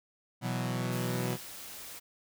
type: chord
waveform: sawtooth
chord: B suspended fourth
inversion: none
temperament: equal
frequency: 123.47 / 164.81 / 185 Hz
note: B2 / E3 / F#3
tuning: 0 / 0 / 0 cents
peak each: -29 / -34 / -32 dBFS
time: 0.41-1.38 s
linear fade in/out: 50 ms
type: noise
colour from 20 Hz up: white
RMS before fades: -45 dBFS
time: 0.91-2 s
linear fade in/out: 20 ms
effects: none